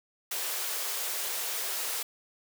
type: high-pass noise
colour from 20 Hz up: white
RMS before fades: -33 dBFS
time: 0.31-2.03 s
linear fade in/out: 5 ms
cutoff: 370 Hz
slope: 48 dB/octave
effects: none